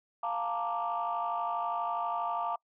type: chord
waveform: sine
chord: Bb major seventh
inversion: second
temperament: equal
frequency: 698.5 / 880 / 932.3 / 1174.7 Hz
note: F5 / A5 / Bb5 / D6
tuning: 0 / 0 / 0 / 0 cents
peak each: -34 / -37 / -35 / -34 dBFS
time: 0.23-2.56 s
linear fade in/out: 5 ms
effects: noise-tail reverb RT60 0.1 s tail -26 dB re dry + tanh soft clip ceiling -23 dBFS